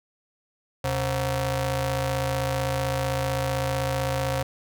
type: ring-modulated tone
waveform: sawtooth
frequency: 202.1 Hz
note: G#3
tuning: 47 cents flat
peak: -17 dBFS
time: 0.84-4.43 s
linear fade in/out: 5 ms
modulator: 331 Hz
effects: none